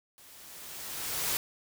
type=noise with level ramp; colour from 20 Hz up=white; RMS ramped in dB=-55 to -29 dBFS; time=0.18-1.37 s; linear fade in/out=0 ms; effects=none